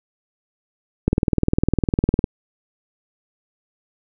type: click train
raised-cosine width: 3 ms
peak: -3 dBFS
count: 24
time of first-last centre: 1.08-2.242 s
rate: 19.8 Hz
effects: none